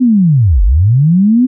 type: linear two-way sweep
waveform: sine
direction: down then up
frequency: 261.1 to 42.24 to 261.1 Hz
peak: -5 dBFS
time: 0-1.47 s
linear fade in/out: 20 ms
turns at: 0.63 s
effects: none